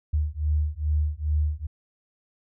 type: beating tone pair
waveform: sine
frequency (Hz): 74.5 / 76.9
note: D2 / D#2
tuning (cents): +25 / -20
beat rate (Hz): 2.4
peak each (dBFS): -25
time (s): 0.13-1.67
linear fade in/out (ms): 10
effects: none